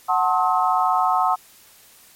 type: chord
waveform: sine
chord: F# diminished seventh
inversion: none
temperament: just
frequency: 740 / 888 / 1065.6 / 1278.7 Hz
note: F#5 / A5 / C6 / Eb6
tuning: 0 / +16 / +31 / +47 cents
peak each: -20 / -23 / -22 / -22 dBFS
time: 0.08-1.36 s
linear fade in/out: 20 ms
effects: white hiss -50 dBFS RMS until 2.15 s + MP3 64 kbps